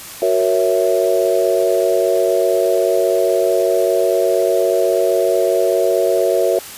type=chord; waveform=sine; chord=F# dominant seventh; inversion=none; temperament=equal; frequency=370 / 466.2 / 554.4 / 659.3 Hz; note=F#4 / A#4 / C#5 / E5; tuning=0 / 0 / 0 / 0 cents; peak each=-18 dBFS; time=0.22-6.59 s; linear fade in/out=2 ms; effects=white hiss -33 dBFS RMS until 6.77 s + resampled to 32000 Hz